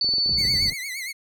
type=tone; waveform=sine; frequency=4493 Hz; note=C#8; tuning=23 cents sharp; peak=-19 dBFS; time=0.01-0.7 s; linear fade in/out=2 ms
type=clicks; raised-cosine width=2 ms; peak=-25 dBFS; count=9; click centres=0.045 / 0.09 / 0.138 / 0.183 / 0.261 / 0.293 / 0.411 / 0.452 / 0.54 s
type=low-pass noise; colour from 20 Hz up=white; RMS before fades=-33 dBFS; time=0.27-0.74 s; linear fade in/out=20 ms; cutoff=130 Hz; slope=12 dB/octave
type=tone with vibrato; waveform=sawtooth; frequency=2108 Hz; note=C7; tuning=12 cents sharp; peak=-26 dBFS; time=0.37-1.13 s; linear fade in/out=20 ms; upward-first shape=triangle; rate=8.6 Hz; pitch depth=130 cents each way
effects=none